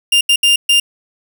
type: tone bursts at uneven times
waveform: 40% pulse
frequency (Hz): 2800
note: F7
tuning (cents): +4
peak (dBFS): -7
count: 4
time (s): 0.12-0.21 / 0.29-0.36 / 0.43-0.56 / 0.69-0.8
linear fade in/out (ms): 5
effects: none